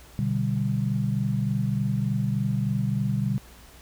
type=chord; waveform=sine; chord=G major; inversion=first; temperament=equal; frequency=123.47 / 146.83 / 196 Hz; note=B2 / D3 / G3; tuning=0 / 0 / 0 cents; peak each=-26 / -28 / -27 dBFS; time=0.19-3.38 s; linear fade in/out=0 ms; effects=added 60 Hz sine -49 dBFS peak until 3.81 s + pink hiss -51 dBFS RMS until 3.81 s